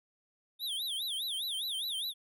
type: tone with vibrato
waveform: square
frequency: 3516 Hz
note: A7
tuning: 2 cents flat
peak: -34 dBFS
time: 0.59-2.14 s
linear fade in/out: 50 ms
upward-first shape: sine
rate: 4.9 Hz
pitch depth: 220 cents each way
effects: none